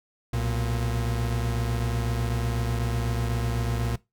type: tone pair together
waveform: 40% pulse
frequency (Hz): 62.29 / 116.54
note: B1 / A#2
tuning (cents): +15 / 0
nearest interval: major seventh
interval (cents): 1085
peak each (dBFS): -28 / -26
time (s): 0.33-3.96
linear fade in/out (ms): 5
effects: noise-tail reverb RT60 0.2 s tail -20 dB re dry